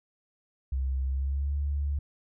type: tone with pitch glide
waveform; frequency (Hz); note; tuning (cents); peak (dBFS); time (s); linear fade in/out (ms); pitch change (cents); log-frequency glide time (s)
sine; 66 to 71.56; C2 to D2; +16 to -44; -26; 0.72-1.99; 5; +140; 1.06-1.55
effects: none